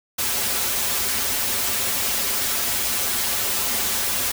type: noise with comb filter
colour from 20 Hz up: white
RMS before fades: -23 dBFS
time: 0.18-4.32 s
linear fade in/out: 10 ms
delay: 6.4 ms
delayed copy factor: -0.95
effects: none